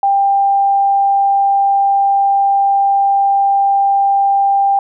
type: tone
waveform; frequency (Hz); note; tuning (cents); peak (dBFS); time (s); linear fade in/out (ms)
sine; 793; G5; +20; -9; 0.03-4.79; 2
effects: none